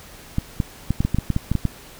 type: clicks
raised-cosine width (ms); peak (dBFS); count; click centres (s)
5; -7; 12; 0.384 / 0.602 / 0.906 / 1.005 / 1.05 / 1.146 / 1.186 / 1.303 / 1.364 / 1.516 / 1.553 / 1.653
effects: pink hiss -43 dBFS RMS until 1.99 s